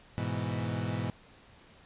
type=chord; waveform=30% pulse; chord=E major; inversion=first; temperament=equal; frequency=103.83 / 123.47 / 164.81 Hz; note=G#2 / B2 / E3; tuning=0 / 0 / 0 cents; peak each=-32 / -32 / -35 dBFS; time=0.18-1.1 s; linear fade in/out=0 ms; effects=pink hiss -57 dBFS RMS until 1.85 s + resampled to 8000 Hz